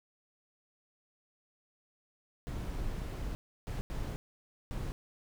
brown noise bursts at uneven times, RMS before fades -37 dBFS, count 4, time 2.47-3.35 / 3.67-3.81 / 3.9-4.16 / 4.71-4.92 s, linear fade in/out 0 ms, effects none

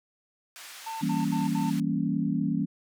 pink band-pass noise, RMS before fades -45 dBFS, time 0.56-1.8 s, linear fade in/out 0 ms, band 1400 to 13000 Hz, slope 12 dB/octave
triangle tone bursts, 895 Hz, A5, 29 cents sharp, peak -31 dBFS, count 4, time 0.86-1.707 s, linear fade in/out 10 ms, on 160 ms, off 69 ms
sine chord, E diminished seventh, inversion none, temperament equal, 164.81 / 196 / 233.1 / 277.2 Hz, E3 / G3 / Bb3 / Db4, 0 / 0 / 0 / 0 cents, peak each -30 dBFS, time 1.01-2.66 s, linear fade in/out 20 ms
effects none

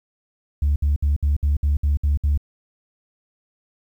sine tone bursts, 72.4 Hz, D2, 24 cents flat, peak -14 dBFS, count 9, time 0.62-2.376 s, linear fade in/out 5 ms, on 140 ms, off 62 ms, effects tanh soft clip ceiling -13 dBFS + 9-bit

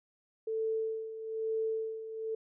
sine tone with tremolo, 443.3 Hz, A4, 13 cents sharp, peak -29 dBFS, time 0.47-2.35 s, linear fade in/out 5 ms, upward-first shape sine, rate 1.1 Hz, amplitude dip 70%, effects none

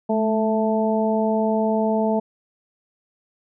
harmonic tone with a mistuned harmonic, 220 Hz, A3, in tune, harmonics 1 / 2 / 3 / 4, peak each -21 / -24 / -23 / -27 dBFS, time 0.09-2.2 s, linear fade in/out 10 ms, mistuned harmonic 1, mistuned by -28 cents, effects none

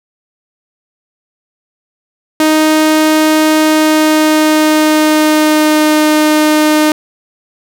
sawtooth tone with pitch glide, 311.1 to 305.9 Hz, D#4 to D#4, 0 to -29 cents, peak -3 dBFS, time 2.4-6.92 s, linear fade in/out 2 ms, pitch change -29 cents, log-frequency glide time 3.59-6.05 s, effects none

